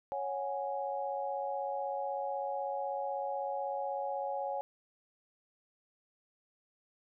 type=chord; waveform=sine; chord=C# suspended fourth; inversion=none; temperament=equal with one note detuned; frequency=554.4 / 734.5 / 830.6 Hz; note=C#5 / F#5 / G#5; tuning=0 / -13 / 0 cents; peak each=-37 / -40 / -37 dBFS; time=0.12-4.61 s; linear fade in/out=0 ms; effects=none